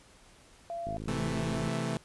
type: tone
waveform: sine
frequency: 681 Hz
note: F5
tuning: 44 cents flat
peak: -34 dBFS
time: 0.7-0.97 s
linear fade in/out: 0 ms
type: click train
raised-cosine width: 3 ms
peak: -27 dBFS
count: 44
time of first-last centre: 0.87-1.677 s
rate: 53.3 Hz
type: chord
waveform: sawtooth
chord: A minor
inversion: first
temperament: equal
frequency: 130.81 / 164.81 / 220 Hz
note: C3 / E3 / A3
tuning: 0 / 0 / 0 cents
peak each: -31 dBFS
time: 1.08-1.97 s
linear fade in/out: 0 ms
effects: pink hiss -58 dBFS RMS until 2.04 s + resampled to 24000 Hz